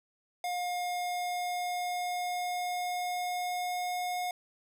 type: tone with pitch glide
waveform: square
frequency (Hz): 713 to 720.5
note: F5 to F#5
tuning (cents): +36 to -46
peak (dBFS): -32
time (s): 0.44-4.31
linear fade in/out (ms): 2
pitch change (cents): +18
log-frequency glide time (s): 0.75-4.06
effects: none